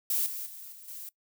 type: noise with level steps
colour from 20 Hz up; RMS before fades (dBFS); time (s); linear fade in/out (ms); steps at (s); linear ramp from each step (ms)
violet; -28 / -37 / -45 / -49 / -42; 0.1-1.09; 2; 0.26 / 0.46 / 0.72 / 0.88; 5
effects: noise-tail reverb RT60 0.1 s tail -21 dB re dry